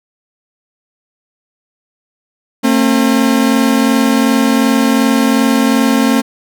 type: tone pair together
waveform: 40% pulse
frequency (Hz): 225.8 / 268.5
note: A3 / C4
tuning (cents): +45 / +45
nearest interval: minor third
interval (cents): 300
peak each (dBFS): -11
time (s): 2.63-6.22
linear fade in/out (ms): 20
effects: none